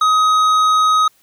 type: tone with tanh clipping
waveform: sine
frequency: 1260 Hz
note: D#6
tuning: 21 cents sharp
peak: -12 dBFS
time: 0.01-1.08 s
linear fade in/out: 5 ms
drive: 10 dB
effects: white hiss -56 dBFS RMS until 1.22 s